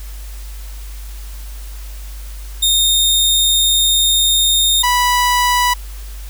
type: tone pair in turn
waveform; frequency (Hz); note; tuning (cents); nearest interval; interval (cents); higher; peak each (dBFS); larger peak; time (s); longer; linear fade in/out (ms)
sawtooth; 3672 / 983.9; A#7 / B5; -27 / -7; octave + major seventh; 2280; first; -8; neither; 2.62-4.83 / 4.83-5.74; first; 10
effects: added 50 Hz sine -27 dBFS peak until 6.29 s + white hiss -40 dBFS RMS until 6.29 s